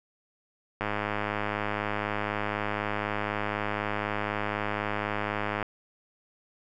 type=click train; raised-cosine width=0.5 ms; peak=-14 dBFS; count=502; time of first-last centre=0.81-5.627 s; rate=104 Hz; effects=none